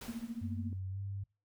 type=noise with exponential decay; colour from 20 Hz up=pink; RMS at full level=-45 dBFS; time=0.01-0.8 s; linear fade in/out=5 ms; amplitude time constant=170 ms
type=tone with tremolo; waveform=sine; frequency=231.7 Hz; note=A#3; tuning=10 cents flat; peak=-34 dBFS; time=0.08-0.73 s; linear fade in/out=2 ms; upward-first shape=triangle; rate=14 Hz; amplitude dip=100%
type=tone with pitch glide; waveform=sine; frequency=94.5 to 98.63 Hz; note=F#2 to G2; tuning=+37 to +11 cents; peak=-37 dBFS; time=0.41-1.24 s; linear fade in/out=10 ms; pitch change=+74 cents; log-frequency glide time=0.9-0.99 s
effects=noise-tail reverb RT60 0.3 s tail -25 dB re dry